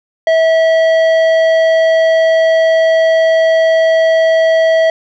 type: tone with tanh clipping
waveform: triangle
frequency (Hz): 649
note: E5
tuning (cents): -27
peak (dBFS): -9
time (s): 0.27-4.9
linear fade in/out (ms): 2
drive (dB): 15
effects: none